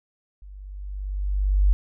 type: tone with level ramp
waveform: sine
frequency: 48.83 Hz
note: G1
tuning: 6 cents flat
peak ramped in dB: -40 to -13 dBFS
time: 0.42-1.73 s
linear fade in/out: 0 ms
effects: none